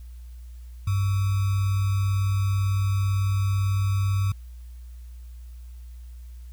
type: tone with sample-and-hold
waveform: sine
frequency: 98 Hz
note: G2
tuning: in tune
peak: -20 dBFS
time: 0.87-4.32 s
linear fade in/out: 5 ms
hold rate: 1225 Hz
effects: added 60 Hz sine -38 dBFS peak until 6.52 s + white hiss -62 dBFS RMS until 6.52 s